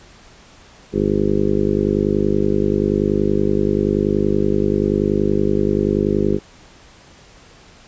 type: harmonic tone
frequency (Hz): 50.5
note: G#1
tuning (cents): -48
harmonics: 1 / 2 / 3 / 4 / 5 / 6 / 7 / 8 / 9 / 10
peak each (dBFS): -27 / -27 / -26 / -21 / -28 / -24 / -21 / -20 / -31 / -30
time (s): 0.92-6.4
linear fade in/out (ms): 50
effects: pink hiss -46 dBFS RMS until 7.87 s + resampled to 16000 Hz